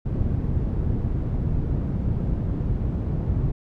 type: low-pass noise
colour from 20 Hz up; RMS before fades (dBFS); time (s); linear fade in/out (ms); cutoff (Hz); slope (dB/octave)
white; -24; 0.05-3.52; 10; 130; 12
effects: none